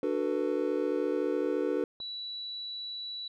triangle chord, B minor seventh, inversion first, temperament just, 296.3 / 370.4 / 444.5 / 493.9 Hz, D4 / F#4 / A4 / B4, +15 / +2 / +18 / 0 cents, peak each -31 dBFS, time 0.03-1.84 s, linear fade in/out 2 ms
clicks, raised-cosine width 1 ms, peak -43 / -36 dBFS, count 2, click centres 1.458 / 2.002 s
sine tone, 3937 Hz, B7, 6 cents flat, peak -36 dBFS, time 2-3.28 s, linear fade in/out 5 ms
effects none

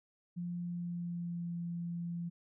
sine tone with pitch glide, 174.61 to 171.41 Hz, F3 to F3, 0 to -32 cents, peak -36 dBFS, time 0.36-2.3 s, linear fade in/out 20 ms, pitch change -32 cents, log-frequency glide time 0.59-1.56 s, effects none

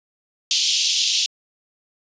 pink band-pass noise, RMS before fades -20 dBFS, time 0.51-1.26 s, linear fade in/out 0 ms, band 2900 to 6700 Hz, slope 48 dB/octave, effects resampled to 16000 Hz

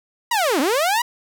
sawtooth linear two-way sweep, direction down then up, 989 to 246.9 to 989 Hz, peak -13 dBFS, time 0.31-1.02 s, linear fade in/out 5 ms, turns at 0.6 s, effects none

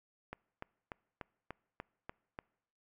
click train, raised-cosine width 0.5 ms, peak -27 dBFS, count 8, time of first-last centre 0.33-2.389 s, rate 3.4 Hz, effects noise-tail reverb RT60 0.8 s tail -25 dB re dry

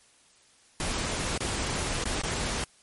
pink noise with dropouts, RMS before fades -30 dBFS, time 0.8-2.64 s, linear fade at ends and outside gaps 1 ms, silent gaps 1.377-1.405 / 2.04-2.055 / 2.216-2.235 s, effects white hiss -60 dBFS RMS until 2.82 s + MP3 48 kbps

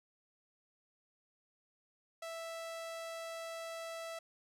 sawtooth tone, 659.3 Hz, E5, in tune, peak -38 dBFS, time 2.22-4.19 s, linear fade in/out 5 ms, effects low-pass 12000 Hz 12 dB/octave + 13-bit

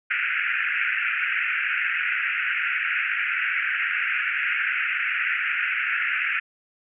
pink band-pass noise, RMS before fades -25 dBFS, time 0.1-6.4 s, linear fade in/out 10 ms, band 1400 to 2700 Hz, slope 96 dB/octave, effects none

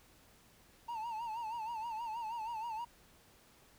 triangle tone with vibrato, 906 Hz, A#5, 50 cents flat, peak -36 dBFS, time 0.88-2.85 s, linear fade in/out 10 ms, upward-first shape sine, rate 6.3 Hz, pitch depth 93 cents each way, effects pink hiss -64 dBFS RMS until 3.78 s

